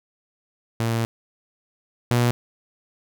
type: tone pair in turn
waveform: sawtooth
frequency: 114.6 / 120.58 Hz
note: A#2 / B2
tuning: -29 / -41 cents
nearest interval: minor second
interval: 88 cents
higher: second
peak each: -17 / -13 dBFS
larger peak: second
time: 0.8-1.05 / 2.11-2.31 s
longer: first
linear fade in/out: 0 ms
effects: none